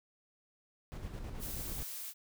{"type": "noise with tremolo", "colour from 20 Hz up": "brown", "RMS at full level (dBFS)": -41, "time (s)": [0.92, 1.83], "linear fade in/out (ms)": 0, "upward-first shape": "square", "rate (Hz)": 9.3, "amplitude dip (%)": 35}
{"type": "noise", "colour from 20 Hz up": "blue", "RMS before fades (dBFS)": -43, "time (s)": [1.39, 2.14], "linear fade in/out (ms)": 50}
{"effects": []}